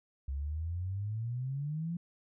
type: exponential sweep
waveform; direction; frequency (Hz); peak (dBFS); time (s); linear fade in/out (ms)
sine; up; 66.4 to 174.61; -33; 0.28-1.97; 5
effects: none